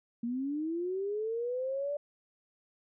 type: linear sweep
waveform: sine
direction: up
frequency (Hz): 229.4 to 587.3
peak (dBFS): -31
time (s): 0.23-1.97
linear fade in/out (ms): 5
effects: none

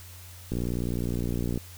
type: click train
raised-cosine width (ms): 3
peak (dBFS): -17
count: 64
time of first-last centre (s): 0.52-1.575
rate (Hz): 59.7
effects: added 90 Hz sine -45 dBFS peak until 1.77 s + white hiss -49 dBFS RMS until 1.77 s

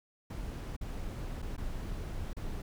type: noise with dropouts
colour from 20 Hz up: brown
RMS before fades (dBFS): -38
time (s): 0.3-2.62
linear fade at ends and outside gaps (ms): 5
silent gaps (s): 0.765-0.811 / 1.42-1.424 / 1.566-1.578 / 2.332-2.366
effects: none

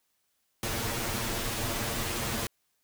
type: noise with comb filter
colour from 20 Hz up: pink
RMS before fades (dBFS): -32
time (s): 0.63-2.47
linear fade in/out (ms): 2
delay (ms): 8.7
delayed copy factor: +0.85
effects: white hiss -75 dBFS RMS until 2.83 s

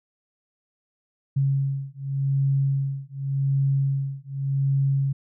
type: beating tone pair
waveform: sine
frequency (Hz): 136.9 / 137.77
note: C#3 / C#3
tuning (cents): -21 / -10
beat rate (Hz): 0.87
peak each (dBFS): -24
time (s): 1.36-5.13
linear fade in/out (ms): 10
effects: none

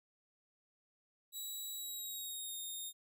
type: tone with pitch glide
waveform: 10% pulse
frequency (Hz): 3890 to 3687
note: B7 to A#7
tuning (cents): -27 to -20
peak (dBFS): -35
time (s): 1.32-2.93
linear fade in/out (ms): 50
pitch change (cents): -93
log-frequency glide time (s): 1.76-2.58
effects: none

